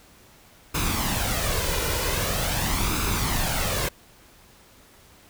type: noise with flanger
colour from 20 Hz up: pink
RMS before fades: -25 dBFS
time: 0.74-3.89 s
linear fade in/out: 10 ms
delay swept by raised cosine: 0.78 to 2.08 ms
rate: 0.44 Hz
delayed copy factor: +0.55
effects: pink hiss -53 dBFS RMS until 5.29 s